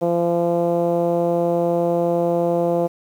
10% pulse tone with low-pass filter, 171.5 Hz, F3, 31 cents flat, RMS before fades -19 dBFS, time 0.01-2.88 s, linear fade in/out 20 ms, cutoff 570 Hz, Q 2.3, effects 8-bit

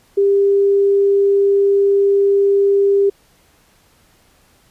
sine tone, 398.2 Hz, G4, 27 cents sharp, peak -10 dBFS, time 0.17-3.1 s, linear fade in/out 10 ms, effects pink hiss -54 dBFS RMS until 4.7 s + resampled to 32000 Hz

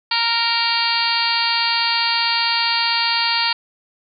harmonic tone with a mistuned harmonic, 464.6 Hz, A#4, 6 cents flat, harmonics 2 / 3 / 4 / 5 / 6 / 7 / 8 / 9 / 10, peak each -23 / -27 / -27 / -26 / -25 / -28 / -28 / -24 / -22 dBFS, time 0.11-3.53 s, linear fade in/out 5 ms, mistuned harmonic 10, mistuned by -23 cents, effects none

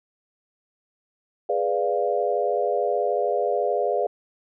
sine chord, G# diminished seventh, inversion none, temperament equal, 415.3 / 493.9 / 587.3 / 698.5 Hz, G#4 / B4 / D5 / F5, 0 / 0 / 0 / 0 cents, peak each -26 dBFS, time 1.49-4.07 s, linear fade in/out 5 ms, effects none

